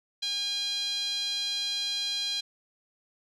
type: tone with band-pass filter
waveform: 5% pulse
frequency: 812 Hz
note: G#5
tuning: 39 cents flat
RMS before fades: -31 dBFS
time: 0.22-2.41 s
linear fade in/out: 10 ms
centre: 3700 Hz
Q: 8.8
effects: none